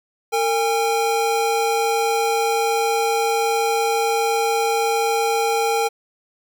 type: tone pair together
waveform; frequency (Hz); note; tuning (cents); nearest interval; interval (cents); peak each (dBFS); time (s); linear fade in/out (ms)
square; 455.7 / 812; A#4 / G#5; -39 / -39; minor seventh; 1000; -21; 0.32-5.89; 20
effects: none